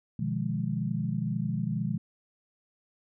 sine chord, F half-diminished seventh, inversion second, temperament equal with one note detuned, 123.47 / 152.45 / 174.61 / 207.7 Hz, Cb3 / Eb3 / F3 / Ab3, 0 / -35 / 0 / 0 cents, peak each -33 dBFS, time 0.19-1.98 s, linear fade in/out 5 ms, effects none

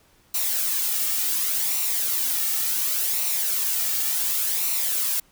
blue noise with flanger, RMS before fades -24 dBFS, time 0.34-5.2 s, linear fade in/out 5 ms, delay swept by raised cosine 0.6 to 2 ms, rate 0.69 Hz, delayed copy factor -0.5, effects pink hiss -59 dBFS RMS until 5.31 s

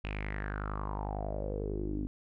sawtooth tone with low-pass filter sweep, 51 Hz, G#1, 31 cents flat, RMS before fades -36 dBFS, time 0.04-2.07 s, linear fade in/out 0 ms, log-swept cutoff 2700 to 270 Hz, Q 6.5, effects none

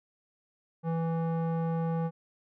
square tone with low-pass filter, 164.81 Hz, E3, in tune, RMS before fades -30 dBFS, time 0.83-2.11 s, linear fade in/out 50 ms, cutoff 900 Hz, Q 1.3, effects none

